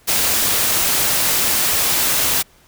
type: noise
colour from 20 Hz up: white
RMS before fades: -17 dBFS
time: 0.07-2.43 s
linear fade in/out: 20 ms
effects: pink hiss -52 dBFS RMS until 2.67 s